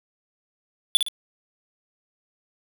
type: tone with echo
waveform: square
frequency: 3467 Hz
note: A7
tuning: 26 cents flat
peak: -14 dBFS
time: 0.95-0.97 s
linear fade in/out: 0 ms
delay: 57 ms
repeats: 2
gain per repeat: -7 dB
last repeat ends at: 1.084 s
effects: none